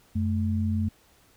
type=tone pair together; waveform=sine; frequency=91.45 / 217.3 Hz; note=F#2 / A3; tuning=-20 / -21 cents; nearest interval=octave + minor third; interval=1499 cents; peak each=-25 / -27 dBFS; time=0.15-0.89 s; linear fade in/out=10 ms; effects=pink hiss -60 dBFS RMS until 1.36 s